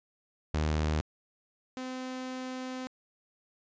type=tone pair in turn; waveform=sawtooth; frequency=77 / 256.9 Hz; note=D#2 / C4; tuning=-17 / -32 cents; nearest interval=octave + major sixth; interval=2085 cents; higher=second; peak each=-23 / -32 dBFS; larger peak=first; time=0.54-1.01 / 1.77-2.87 s; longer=second; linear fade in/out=0 ms; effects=resampled to 16000 Hz